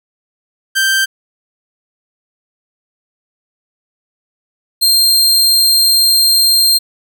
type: tone pair in turn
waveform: sawtooth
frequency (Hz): 1568 / 4186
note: G6 / C8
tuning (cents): 0 / 0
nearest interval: octave + perfect fourth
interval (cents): 1700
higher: second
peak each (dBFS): -7 / -5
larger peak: second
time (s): 0.75-1.06 / 4.81-6.79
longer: second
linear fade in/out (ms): 20
effects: none

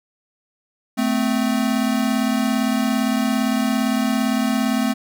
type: tone pair together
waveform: square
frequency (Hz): 219.9 / 257.5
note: A3 / C4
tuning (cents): -1 / -28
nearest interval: minor third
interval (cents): 273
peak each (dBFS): -21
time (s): 0.97-4.94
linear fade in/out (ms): 20
effects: none

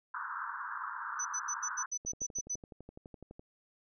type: band-pass noise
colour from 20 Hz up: white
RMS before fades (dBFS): -40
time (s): 0.14-1.86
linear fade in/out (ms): 5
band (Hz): 940 to 1600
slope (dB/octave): 96
type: tone bursts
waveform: sine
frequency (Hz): 6000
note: F#8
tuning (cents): +23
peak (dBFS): -33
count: 10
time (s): 1.19-2.557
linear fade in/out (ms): 10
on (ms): 62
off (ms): 83
type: click train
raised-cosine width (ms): 2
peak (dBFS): -35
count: 17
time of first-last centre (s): 2.05-3.395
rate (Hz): 11.9
effects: none

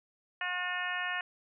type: harmonic tone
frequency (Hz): 360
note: F#4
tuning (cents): -47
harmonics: 2 / 3 / 4 / 5 / 6 / 7 / 8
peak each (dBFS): -41 / -41 / -39 / -35 / -45 / -41 / -42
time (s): 0.41-1.21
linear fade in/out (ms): 2
effects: none

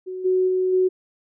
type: tone with level steps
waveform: sine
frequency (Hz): 370.9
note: F#4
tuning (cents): +4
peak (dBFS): -28 / -16 / -18 / -15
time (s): 0.06-0.89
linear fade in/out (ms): 20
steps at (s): 0.24 / 0.47 / 0.72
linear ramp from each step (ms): 20
effects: none

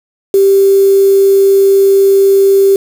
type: tone with quantisation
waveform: sine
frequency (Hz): 392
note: G4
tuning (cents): 0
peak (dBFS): -4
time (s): 0.34-2.76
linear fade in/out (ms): 2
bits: 4
effects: none

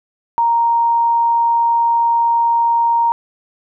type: tone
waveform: sine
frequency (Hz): 932.3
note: A#5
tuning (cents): 0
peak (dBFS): -11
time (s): 0.38-3.12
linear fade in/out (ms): 0
effects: none

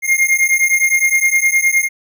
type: beating tone pair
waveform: square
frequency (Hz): 2123 / 2132.7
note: C7 / C7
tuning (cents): +25 / +33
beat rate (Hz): 9.7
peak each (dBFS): -15 / -15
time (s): 0.02-1.89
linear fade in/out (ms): 50
effects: none

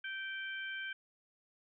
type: harmonic tone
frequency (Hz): 779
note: G5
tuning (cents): -11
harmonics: 2 / 3 / 4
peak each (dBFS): -40 / -46 / -47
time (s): 0.04-0.93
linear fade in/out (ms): 5
effects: none

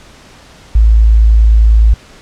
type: tone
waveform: sine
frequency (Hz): 54.8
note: A1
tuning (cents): -6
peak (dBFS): -3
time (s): 0.75-1.94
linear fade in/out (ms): 5
effects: pink hiss -39 dBFS RMS until 2.21 s + low-pass 7000 Hz 12 dB/octave

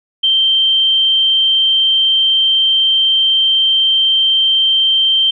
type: tone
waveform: sine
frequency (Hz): 3136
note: G7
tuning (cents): 0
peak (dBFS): -9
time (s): 0.23-5.31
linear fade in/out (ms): 10
effects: none

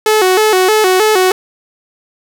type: tone with vibrato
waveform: sawtooth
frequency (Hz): 400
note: G4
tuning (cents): +35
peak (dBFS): -4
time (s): 0.06-1.32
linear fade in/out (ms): 2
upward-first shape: square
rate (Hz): 3.2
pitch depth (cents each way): 130
effects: none

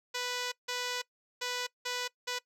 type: tone bursts at uneven times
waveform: 5% pulse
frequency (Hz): 493.9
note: B4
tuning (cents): 0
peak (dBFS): -21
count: 5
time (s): 0.14-0.52 / 0.68-1.02 / 1.41-1.67 / 1.85-2.08 / 2.27-2.39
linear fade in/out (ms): 10
effects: noise-tail reverb RT60 0.1 s tail -21 dB re dry + low-pass 10000 Hz 12 dB/octave

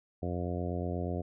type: harmonic tone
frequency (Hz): 88.3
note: F2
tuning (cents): +20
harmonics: 1 / 2 / 3 / 4 / 5 / 6 / 7 / 8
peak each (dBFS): -35 / -38 / -40 / -41 / -42 / -43 / -43 / -44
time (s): 0.22-1.22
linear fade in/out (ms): 10
effects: none

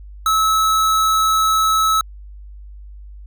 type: tone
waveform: square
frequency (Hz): 1298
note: E6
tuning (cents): -27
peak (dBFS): -14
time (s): 0.26-2.01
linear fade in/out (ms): 2
effects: added 50 Hz sine -34 dBFS peak until 3.26 s

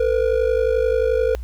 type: ring-modulated tone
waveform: triangle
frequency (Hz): 479.1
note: A#4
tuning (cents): +47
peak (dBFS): -11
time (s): 0-1.35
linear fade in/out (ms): 0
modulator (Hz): 25.7
effects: added 60 Hz sine -27 dBFS peak until 1.43 s + pink hiss -55 dBFS RMS until 1.43 s

